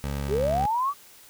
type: tone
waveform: 20% pulse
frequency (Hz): 70.3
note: C#2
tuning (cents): +25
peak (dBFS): -23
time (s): 0.04-0.66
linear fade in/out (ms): 0
type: linear sweep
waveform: sine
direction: up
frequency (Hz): 356.2 to 1174.7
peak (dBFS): -22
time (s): 0.28-0.94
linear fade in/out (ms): 50
effects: white hiss -51 dBFS RMS until 1.29 s